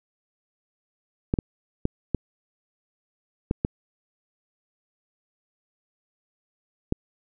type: clicks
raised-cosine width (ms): 3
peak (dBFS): -9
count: 7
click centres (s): 1.339 / 1.388 / 1.854 / 2.147 / 3.511 / 3.649 / 6.924
effects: none